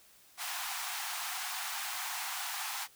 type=high-pass noise; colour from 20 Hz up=pink; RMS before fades=-38 dBFS; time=0.37-2.88 s; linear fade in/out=50 ms; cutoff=720 Hz; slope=96 dB/octave; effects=white hiss -61 dBFS RMS until 2.95 s